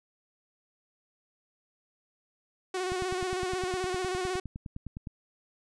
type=tone with vibrato; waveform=sawtooth; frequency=368.5 Hz; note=F#4; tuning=7 cents flat; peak=-26 dBFS; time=2.74-4.4 s; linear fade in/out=5 ms; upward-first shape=square; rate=16 Hz; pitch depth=34 cents each way
type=click train; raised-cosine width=5 ms; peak=-26 dBFS; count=22; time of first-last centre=2.92-5.072 s; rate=9.76 Hz
effects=resampled to 22050 Hz